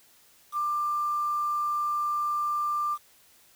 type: tone with quantisation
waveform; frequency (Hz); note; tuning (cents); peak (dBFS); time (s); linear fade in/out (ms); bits
sine; 1188; D6; +20; -25; 0.52-2.98; 50; 8
effects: white hiss -59 dBFS RMS until 3.55 s